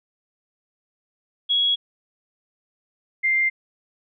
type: tone pair in turn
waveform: sine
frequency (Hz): 3331 / 2098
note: G#7 / C7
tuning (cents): +4 / +4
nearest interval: minor sixth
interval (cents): 800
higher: first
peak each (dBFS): -17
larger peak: neither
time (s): 1.49-1.76 / 3.23-3.5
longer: neither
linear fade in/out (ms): 20
effects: none